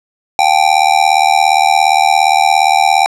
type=tone with amplitude modulation; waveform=square; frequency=784 Hz; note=G5; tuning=in tune; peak=-4 dBFS; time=0.39-3.06 s; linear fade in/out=0 ms; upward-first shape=sine; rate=77.3 Hz; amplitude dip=100%; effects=low-pass 8000 Hz 12 dB/octave